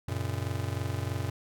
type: chord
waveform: square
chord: F# major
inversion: none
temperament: just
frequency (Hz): 92.5 / 115.62 / 138.75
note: F#2 / A#2 / C#3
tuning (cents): 0 / -14 / +2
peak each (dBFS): -34 / -35 / -39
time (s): 0.08-1.3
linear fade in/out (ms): 5
effects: none